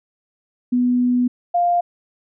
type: tone pair in turn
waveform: sine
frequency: 246.9 / 699.9 Hz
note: B3 / F5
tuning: 0 / +4 cents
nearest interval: octave + tritone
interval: 1804 cents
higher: second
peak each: -14 / -14 dBFS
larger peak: neither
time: 0.72-1.28 / 1.54-1.81 s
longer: first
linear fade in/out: 10 ms
effects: none